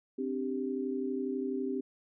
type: chord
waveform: sine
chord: C suspended second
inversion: none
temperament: equal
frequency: 261.6 / 293.7 / 392 Hz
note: C4 / D4 / G4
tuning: 0 / 0 / 0 cents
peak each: -34 / -39 / -35 dBFS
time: 0.18-1.81 s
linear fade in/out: 10 ms
effects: none

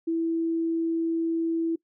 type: tone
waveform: sine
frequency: 329.6 Hz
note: E4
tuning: in tune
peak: -23 dBFS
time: 0.07-1.76 s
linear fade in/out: 10 ms
effects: noise-tail reverb RT60 0.1 s tail -21 dB re dry

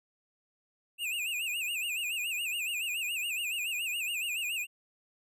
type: tone with vibrato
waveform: square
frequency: 2637 Hz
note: E7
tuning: in tune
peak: -32 dBFS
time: 0.98-4.67 s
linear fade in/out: 50 ms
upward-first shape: sine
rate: 7.1 Hz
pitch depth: 150 cents each way
effects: none

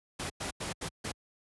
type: noise bursts at uneven times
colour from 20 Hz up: pink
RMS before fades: -36 dBFS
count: 5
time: 0.19-0.3 / 0.4-0.51 / 0.6-0.73 / 0.81-0.89 / 1.04-1.12 s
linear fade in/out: 10 ms
effects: high-pass 60 Hz 12 dB/octave + resampled to 24000 Hz

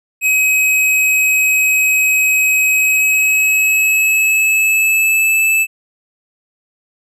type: tone with pitch glide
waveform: square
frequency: 2540 to 2624 Hz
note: D#7 to E7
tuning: +35 to -9 cents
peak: -11 dBFS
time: 0.21-5.67 s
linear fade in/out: 50 ms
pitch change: +56 cents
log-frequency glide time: 2.73-5.43 s
effects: none

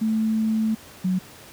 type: tone pair in turn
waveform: sine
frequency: 220 / 185 Hz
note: A3 / F#3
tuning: 0 / 0 cents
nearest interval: minor third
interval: 300 cents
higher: first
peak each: -19 dBFS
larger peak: neither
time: 0.01-0.75 / 1.04-1.19 s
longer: first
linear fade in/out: 10 ms
effects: pink hiss -45 dBFS RMS until 1.52 s + high-pass 80 Hz 12 dB/octave

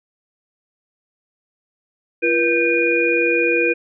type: tone cluster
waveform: sine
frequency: 341.4 / 481.4 / 1565 / 2442 Hz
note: F4 / B4 / G6 / D#7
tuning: -39 / -44 / -3 / -33 cents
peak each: -20 / -19 / -26 / -18 dBFS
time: 2.22-3.74 s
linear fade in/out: 20 ms
effects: none

